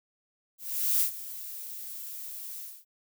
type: noise with ADSR envelope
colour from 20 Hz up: violet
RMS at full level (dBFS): -24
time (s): 0.58-2.85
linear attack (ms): 430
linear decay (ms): 96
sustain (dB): -16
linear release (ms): 240
effects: none